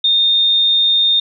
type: tone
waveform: sine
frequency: 3653 Hz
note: A#7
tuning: 36 cents flat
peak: -10 dBFS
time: 0.04-1.2 s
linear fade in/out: 5 ms
effects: none